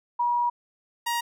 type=tone pair in turn; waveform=sine / sawtooth; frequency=961 / 944.5 Hz; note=B5 / A#5; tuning=-48 / +22 cents; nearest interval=unison; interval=30 cents; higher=first; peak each=-21 dBFS; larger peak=neither; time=0.19-0.5 / 1.06-1.21 s; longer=first; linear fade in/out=10 ms; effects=none